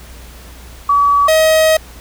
sine / 45% pulse tone pair in turn, 1141 / 633.4 Hz, C#6 / D#5, +50 / +31 cents, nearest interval minor seventh, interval 1019 cents, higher first, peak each -8 dBFS, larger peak neither, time 0.89-1.28 / 1.28-1.77 s, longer second, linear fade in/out 5 ms, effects added 60 Hz sine -35 dBFS peak until 2 s + pink hiss -39 dBFS RMS until 2 s

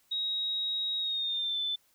sine tone with pitch glide, 3796 to 3521 Hz, A#7 to A7, +31 to 0 cents, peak -29 dBFS, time 0.11-1.76 s, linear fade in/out 10 ms, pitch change -131 cents, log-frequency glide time 0.97-1.59 s, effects white hiss -68 dBFS RMS until 1.94 s

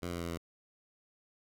10% pulse tone with pitch steps, 87.7 / 86.39 / 85.1 / 83.84 Hz, F2 / F2 / F2 / E2, +8 / -18 / -44 / +30 cents, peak -28 dBFS, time 0.02-0.376 s, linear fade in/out 10 ms, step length 89 ms, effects none

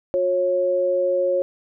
sine tone pair together, 360 / 546.4 Hz, F#4 / C#5, -47 / -25 cents, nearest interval perfect fifth, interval 722 cents, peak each -25 / -18 dBFS, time 0.14-1.42 s, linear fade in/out 0 ms, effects none

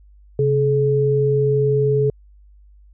sine tone pair together, 134.5 / 427 Hz, C3 / G#4, +48 / +48 cents, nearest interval octave + minor sixth, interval 2000 cents, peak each -18 / -16 dBFS, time 0.39-2.1 s, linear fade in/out 2 ms, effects added 50 Hz sine -45 dBFS peak until 2.93 s

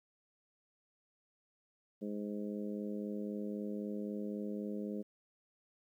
harmonic tone, 103.83 Hz, G#2, in tune, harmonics 2 / 3 / 4 / 5 / 6, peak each -39 / -45 / -45 / -47 / -56 dBFS, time 2.01-5.03 s, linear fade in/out 20 ms, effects 12-bit

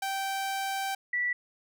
sawtooth / sine tone pair in turn, 779 / 1958 Hz, G5 / B6, -11 / -15 cents, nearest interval octave + major third, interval 1596 cents, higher second, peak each -26 dBFS, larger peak neither, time 0.02-0.95 / 1.13-1.33 s, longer first, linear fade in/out 5 ms, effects none

